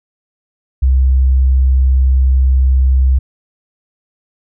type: tone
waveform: sine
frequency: 65.3 Hz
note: C2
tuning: 3 cents flat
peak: -7 dBFS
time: 0.82-3.19 s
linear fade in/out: 10 ms
effects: none